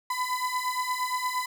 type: beating tone pair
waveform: 35% pulse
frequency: 1000 / 1008.6 Hz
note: B5 / B5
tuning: +21 / +36 cents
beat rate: 8.6 Hz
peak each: -29 / -28 dBFS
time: 0.1-1.46 s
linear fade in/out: 5 ms
effects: none